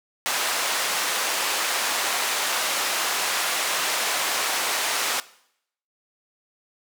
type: band-pass noise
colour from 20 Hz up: pink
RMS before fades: -25 dBFS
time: 0.26-5.2 s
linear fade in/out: 0 ms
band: 790 to 12000 Hz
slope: 12 dB/octave
effects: noise-tail reverb RT60 0.7 s tail -19 dB re dry